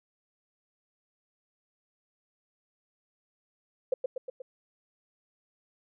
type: tone with echo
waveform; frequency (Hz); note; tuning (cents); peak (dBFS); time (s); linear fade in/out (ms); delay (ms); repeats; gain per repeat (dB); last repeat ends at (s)
sine; 515; C5; -28; -22; 3.92-3.94; 5; 120; 4; -4; 4.42
effects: none